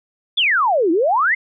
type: exponential two-way sweep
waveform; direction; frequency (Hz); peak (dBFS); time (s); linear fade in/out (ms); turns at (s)
sine; down then up; 3600 to 311.1 to 2146; -13; 0.37-1.35; 10; 0.91
effects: none